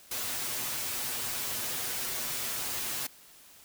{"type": "noise with comb filter", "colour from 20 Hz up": "white", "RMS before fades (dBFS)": -34, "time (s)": [0.11, 3.07], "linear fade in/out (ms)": 5, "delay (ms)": 8.1, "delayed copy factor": 0.75, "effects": ["white hiss -55 dBFS RMS until 3.64 s"]}